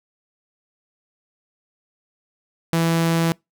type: tone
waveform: sawtooth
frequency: 165.7 Hz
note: E3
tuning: 9 cents sharp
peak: -13 dBFS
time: 2.73-3.32 s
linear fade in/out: 0 ms
effects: noise-tail reverb RT60 0.2 s tail -26 dB re dry

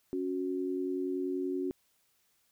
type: tone pair together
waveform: sine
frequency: 277.2 / 367.7 Hz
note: C#4 / F#4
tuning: 0 / -11 cents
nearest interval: perfect fourth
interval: 489 cents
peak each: -34 / -33 dBFS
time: 0.13-1.71 s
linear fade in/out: 0 ms
effects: white hiss -72 dBFS RMS until 2.51 s

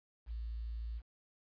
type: tone with quantisation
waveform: sine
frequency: 56.5 Hz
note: A1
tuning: 47 cents sharp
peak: -38 dBFS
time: 0.26-1.02 s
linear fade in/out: 50 ms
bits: 11
effects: resampled to 11025 Hz

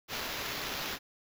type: noise with sample-and-hold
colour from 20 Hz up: blue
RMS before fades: -37 dBFS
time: 0.08-0.99 s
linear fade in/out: 50 ms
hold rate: 8820 Hz
effects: none

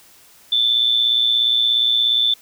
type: tone with amplitude modulation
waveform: sine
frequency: 3520 Hz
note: A7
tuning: in tune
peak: -11 dBFS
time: 0.52-2.34 s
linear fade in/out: 5 ms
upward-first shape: sine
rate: 117 Hz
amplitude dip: 60%
effects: white hiss -49 dBFS RMS until 2.41 s

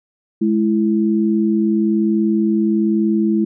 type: tone pair together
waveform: sine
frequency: 211.2 / 332.3 Hz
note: G#3 / E4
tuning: +29 / +14 cents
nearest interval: minor sixth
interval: 785 cents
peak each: -15 / -17 dBFS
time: 0.41-3.45 s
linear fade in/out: 10 ms
effects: none

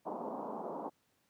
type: band-pass noise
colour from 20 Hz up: white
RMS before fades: -41 dBFS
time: 0.05-0.9 s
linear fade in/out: 20 ms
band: 180 to 1000 Hz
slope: 48 dB/octave
effects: pink hiss -75 dBFS RMS until 1.29 s + high-pass 100 Hz 12 dB/octave

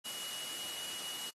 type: tone in noise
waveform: sine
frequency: 2916 Hz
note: F#7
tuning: 26 cents flat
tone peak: -44 dBFS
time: 0.04-1.31 s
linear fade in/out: 20 ms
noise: white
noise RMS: -43 dBFS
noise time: 0.04-1.31 s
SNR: -4 dB
effects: high-pass 150 Hz 12 dB/octave + AAC 32 kbps

